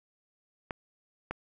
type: clicks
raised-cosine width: 0.5 ms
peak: -19 dBFS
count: 2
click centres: 0.708 / 1.31 s
effects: none

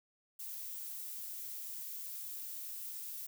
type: noise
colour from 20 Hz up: violet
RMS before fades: -44 dBFS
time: 0.39-3.27 s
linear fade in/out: 10 ms
effects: none

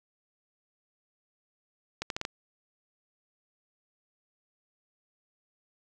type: accelerating click train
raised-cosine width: 0.2 ms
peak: -15 dBFS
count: 5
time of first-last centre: 2.02-2.251 s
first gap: 82 ms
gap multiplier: 0.77
effects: none

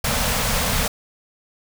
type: band-stop noise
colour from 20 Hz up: pink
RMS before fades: -21 dBFS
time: 0.04-0.88 s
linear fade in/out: 5 ms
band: 260 to 440 Hz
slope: 96 dB/octave
effects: none

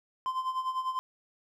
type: tone with tremolo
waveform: triangle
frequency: 1036 Hz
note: C6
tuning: 17 cents flat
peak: -25 dBFS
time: 0.26-0.99 s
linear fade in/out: 0 ms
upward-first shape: sine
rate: 10 Hz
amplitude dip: 70%
effects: none

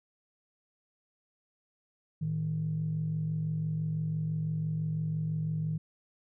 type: tone pair together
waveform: sine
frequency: 111 / 156.98 Hz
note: A2 / D#3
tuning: +16 / +16 cents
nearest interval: tritone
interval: 600 cents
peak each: -36 / -29 dBFS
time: 2.21-5.78 s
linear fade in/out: 10 ms
effects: tanh soft clip ceiling -23 dBFS

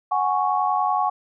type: chord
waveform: sine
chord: F# suspended second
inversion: none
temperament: equal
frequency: 740 / 830.6 / 1108.7 Hz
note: F#5 / G#5 / C#6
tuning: 0 / 0 / 0 cents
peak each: -23 dBFS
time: 0.11-1.1 s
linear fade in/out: 10 ms
effects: none

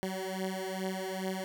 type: beating tone pair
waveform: 15% pulse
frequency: 187.9 / 190.3 Hz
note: F#3 / F#3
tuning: +27 / +49 cents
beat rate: 2.4 Hz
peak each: -30 / -31 dBFS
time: 0.03-1.44 s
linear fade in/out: 0 ms
effects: none

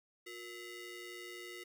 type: ring-modulated tone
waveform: sawtooth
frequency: 830.6 Hz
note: G#5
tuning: in tune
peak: -39 dBFS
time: 0.26-1.64 s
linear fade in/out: 10 ms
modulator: 1190 Hz
effects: none

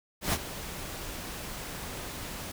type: noise with ADSR envelope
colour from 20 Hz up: pink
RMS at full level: -26 dBFS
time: 0.21-2.52 s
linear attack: 120 ms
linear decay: 42 ms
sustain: -13 dB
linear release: 8 ms
effects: none

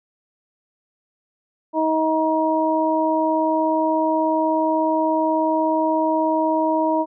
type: harmonic tone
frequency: 316.5 Hz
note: D#4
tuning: 30 cents sharp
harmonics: 1 / 2 / 3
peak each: -21 / -21 / -21 dBFS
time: 1.73-7.06 s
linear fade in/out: 50 ms
effects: none

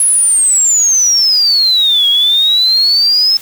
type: exponential two-way sweep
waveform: sine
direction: down then up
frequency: 10710 to 3280 to 5250 Hz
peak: -7 dBFS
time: 0-3.37 s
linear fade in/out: 2 ms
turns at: 2.08 s
effects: white hiss -33 dBFS RMS until 3.41 s

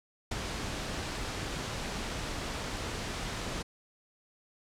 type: noise with ADSR envelope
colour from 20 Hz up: pink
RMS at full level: -30 dBFS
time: 0.31-3.63 s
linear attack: 9 ms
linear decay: 13 ms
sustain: -6 dB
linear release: 15 ms
effects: low-pass 7000 Hz 12 dB/octave

